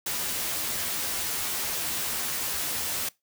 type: noise with comb filter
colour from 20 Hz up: white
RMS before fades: -30 dBFS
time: 0.06-3.09 s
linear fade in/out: 5 ms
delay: 13 ms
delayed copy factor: +0.55
effects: noise-tail reverb RT60 0.2 s tail -22 dB re dry